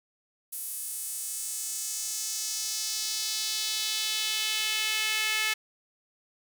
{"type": "tone with high-pass filter sweep", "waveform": "sawtooth", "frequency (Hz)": 433.4, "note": "A4", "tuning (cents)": -26, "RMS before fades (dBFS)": -31, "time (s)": [0.52, 5.54], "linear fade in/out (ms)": 10, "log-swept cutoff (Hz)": [11000, 2200], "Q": 1.8, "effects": []}